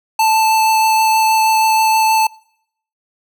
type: tone with vibrato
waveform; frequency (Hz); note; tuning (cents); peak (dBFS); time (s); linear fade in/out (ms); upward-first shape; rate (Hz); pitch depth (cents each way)
square; 880; A5; 0; -11; 0.19-2.27; 5; triangle; 6.3; 9
effects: noise-tail reverb RT60 0.7 s tail -25 dB re dry